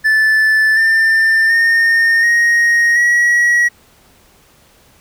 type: tone with pitch steps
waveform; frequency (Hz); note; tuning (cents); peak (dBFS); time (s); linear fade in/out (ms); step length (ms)
triangle; 1751 / 1790.9 / 1831.7 / 1873.4 / 1916.1; A6 / A6 / A#6 / A#6 / A#6; -9 / +30 / -31 / +8 / +47; -7; 0.04-3.69; 20; 730
effects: pink hiss -49 dBFS RMS until 5 s